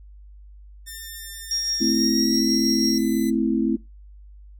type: tone with pitch glide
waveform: 5% pulse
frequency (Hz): 1799 to 2008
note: A6 to B6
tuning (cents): +38 to +28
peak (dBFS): -25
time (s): 0.86-3.31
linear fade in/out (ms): 20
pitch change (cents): +190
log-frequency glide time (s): 1.86-2.5
type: tone with tremolo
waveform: sine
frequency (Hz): 5588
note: F8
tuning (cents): 0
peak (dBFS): -21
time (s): 1.51-2.98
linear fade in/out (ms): 2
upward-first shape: sine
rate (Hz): 6.1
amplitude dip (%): 35
type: chord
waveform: sine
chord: A minor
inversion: none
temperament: equal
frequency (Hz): 220 / 261.6 / 329.6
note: A3 / C4 / E4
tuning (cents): 0 / 0 / 0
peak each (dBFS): -23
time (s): 1.8-3.77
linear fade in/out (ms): 20
effects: noise-tail reverb RT60 0.2 s tail -20 dB re dry + added 50 Hz sine -42 dBFS peak until 4.59 s